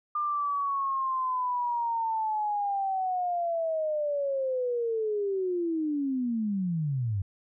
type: linear sweep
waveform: sine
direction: down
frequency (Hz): 1203 to 92.5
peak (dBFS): -26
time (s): 0.15-7.22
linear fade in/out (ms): 5
effects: none